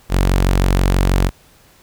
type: tone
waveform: sawtooth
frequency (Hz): 46.25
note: F#1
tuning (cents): 0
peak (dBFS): -8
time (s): 0.09-1.31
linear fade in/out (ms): 50
effects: pink hiss -50 dBFS RMS until 1.82 s